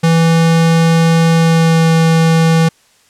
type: tone with pitch glide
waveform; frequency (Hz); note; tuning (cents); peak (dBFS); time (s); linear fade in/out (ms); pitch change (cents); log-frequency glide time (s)
square; 164.81 to 163.29; E3 to E3; 0 to -16; -8; 0.03-2.69; 10; -16; 1.33-1.89
effects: white hiss -51 dBFS RMS until 3.09 s + low-pass 9000 Hz 12 dB/octave